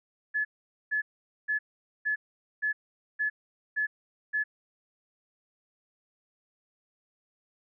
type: tone bursts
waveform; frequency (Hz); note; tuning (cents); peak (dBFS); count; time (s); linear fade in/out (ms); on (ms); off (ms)
sine; 1714; A6; -46; -25; 8; 0.34-4.44; 20; 110; 460
effects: none